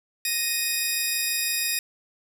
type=tone pair together; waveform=10% pulse; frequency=1864.7 / 2495 Hz; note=A#6 / D#7; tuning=0 / +4 cents; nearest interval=perfect fourth; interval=504 cents; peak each=-20 / -16 dBFS; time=0.25-1.79 s; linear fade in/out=2 ms; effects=8-bit